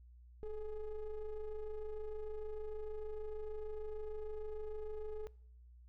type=ring-modulated tone; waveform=triangle; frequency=207.7 Hz; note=G#3; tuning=in tune; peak=-35 dBFS; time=0.43-5.27 s; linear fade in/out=0 ms; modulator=221 Hz; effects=noise-tail reverb RT60 0.7 s tail -23 dB re dry + added 60 Hz sine -56 dBFS peak until 5.88 s